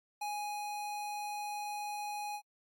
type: tone with ADSR envelope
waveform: square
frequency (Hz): 830.6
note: G#5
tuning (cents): 0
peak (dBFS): -36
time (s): 0.21-2.42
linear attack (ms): 8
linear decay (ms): 410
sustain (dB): -2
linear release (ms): 72
effects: AAC 64 kbps